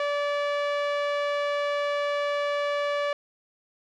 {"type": "tone with low-pass filter", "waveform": "sawtooth", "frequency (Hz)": 578, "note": "D5", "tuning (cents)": -28, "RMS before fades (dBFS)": -27, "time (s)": [0, 3.13], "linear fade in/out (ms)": 2, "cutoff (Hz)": 2900, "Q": 0.82, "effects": []}